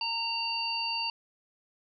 harmonic tone, 922 Hz, A#5, 19 cents flat, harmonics 1 / 3 / 5, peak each -35 / -34 / -32 dBFS, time 0.01-1.1 s, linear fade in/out 2 ms, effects none

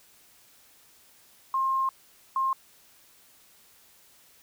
sine tone pair in turn, 1064 / 1064 Hz, C6 / C6, +29 / +29 cents, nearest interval unison, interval 0 cents, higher neither, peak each -23 / -23 dBFS, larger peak neither, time 1.54-1.89 / 2.36-2.53 s, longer first, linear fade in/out 2 ms, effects white hiss -58 dBFS RMS until 4.42 s

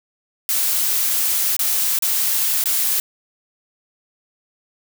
blue noise with dropouts, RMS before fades -19 dBFS, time 0.49-3 s, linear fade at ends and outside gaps 1 ms, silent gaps 1.566-1.592 / 1.988-2.023 / 2.639-2.657 s, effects none

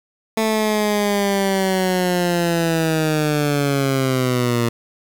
15% pulse linear sweep, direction down, 221.8 to 116.54 Hz, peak -10 dBFS, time 0.37-4.69 s, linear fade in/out 5 ms, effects 7-bit

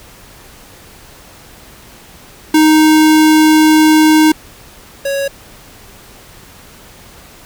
square tone pair in turn, 311.1 / 554.3 Hz, D#4 / C#5, 0 / 0 cents, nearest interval minor seventh, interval 1000 cents, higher second, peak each -6 / -15 dBFS, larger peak first, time 2.54-4.32 / 5.05-5.28 s, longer first, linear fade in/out 5 ms, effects pink hiss -39 dBFS RMS until 7.45 s

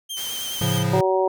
sawtooth tone with vibrato, 3136 Hz, G7, in tune, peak -25 dBFS, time 0.09-0.84 s, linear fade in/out 20 ms, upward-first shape triangle, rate 9.5 Hz, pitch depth 42 cents each way
white noise, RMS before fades -34 dBFS, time 0.16-0.8 s, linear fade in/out 20 ms
square chord, A augmented, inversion none, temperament equal, 110 / 138.59 / 174.61 Hz, A2 / C#3 / E#3, 0 / 0 / 0 cents, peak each -25 dBFS, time 0.61-1.01 s, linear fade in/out 5 ms
harmonic tone, 188.4 Hz, F#3, 32 cents sharp, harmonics 2 / 3 / 4 / 5, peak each -20 / -22 / -26 / -25 dBFS, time 0.93-1.28 s, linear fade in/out 5 ms
effects none

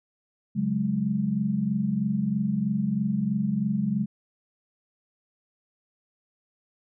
sine chord, C# suspended fourth, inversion none, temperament just, 138.59 / 184.79 / 207.9 Hz, C#3 / F#3 / G#3, 0 / -2 / +2 cents, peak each -31 / -28 / -25 dBFS, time 0.55-4.06 s, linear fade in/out 20 ms, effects none

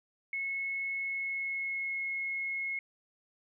sine tone with pitch glide, 2188 to 2170 Hz, C#7 to C#7, -23 to -37 cents, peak -32 dBFS, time 0.33-2.79 s, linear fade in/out 2 ms, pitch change -14 cents, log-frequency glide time 0.95-2.04 s, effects none

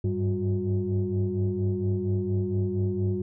sine tone cluster, 98.3 / 102.6 / 193.7 / 362.1 Hz, G2 / G#2 / G3 / F#4, +5 / -21 / -20 / -37 cents, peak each -27 / -28 / -30 / -29 dBFS, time 0.04-3.22 s, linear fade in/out 5 ms, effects tanh soft clip ceiling -17 dBFS

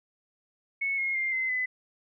sine tone with pitch steps, 2203 / 2154 / 2106 / 2059 / 2013 Hz, C#7 / C7 / C7 / C7 / B6, -11 / +50 / +11 / -28 / +33 cents, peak -26 dBFS, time 0.81-1.66 s, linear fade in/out 10 ms, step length 170 ms, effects none

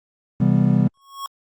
triangle chord, C major seventh, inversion none, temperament just, 130.81 / 163.52 / 196.22 / 245.3 Hz, C3 / E3 / G3 / B3, 0 / -14 / +2 / -12 cents, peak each -17 / -18 / -16 / -20 dBFS, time 0.4-0.88 s, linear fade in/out 5 ms
square tone with exponential growth, 1100 Hz, C#6, 14 cents flat, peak -25 dBFS, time 0.94-1.26 s, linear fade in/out 1 ms, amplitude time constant 69 ms
effects Opus 24 kbps

